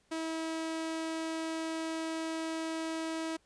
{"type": "tone", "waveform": "sawtooth", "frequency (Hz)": 323, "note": "E4", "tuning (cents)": -35, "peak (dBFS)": -30, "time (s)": [0.11, 3.37], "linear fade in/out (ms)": 10, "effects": ["pink hiss -70 dBFS RMS until 3.45 s", "resampled to 22050 Hz"]}